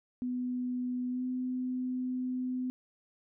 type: tone with pitch glide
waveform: sine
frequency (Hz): 249.2 to 253.6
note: B3 to B3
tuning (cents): +16 to +46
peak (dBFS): -31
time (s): 0.22-2.7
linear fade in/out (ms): 0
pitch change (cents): +30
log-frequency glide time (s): 1.1-1.23
effects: none